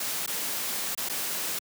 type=noise with dropouts; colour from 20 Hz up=white; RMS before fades=-31 dBFS; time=0-1.59 s; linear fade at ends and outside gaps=5 ms; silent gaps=0.263-0.275 / 0.95-0.975 / 1.089-1.096 s; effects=high-pass 150 Hz 12 dB/octave